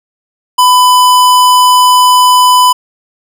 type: tone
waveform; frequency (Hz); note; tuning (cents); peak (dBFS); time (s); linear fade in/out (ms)
square; 1000; B5; +21; -4; 0.58-2.73; 10
effects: none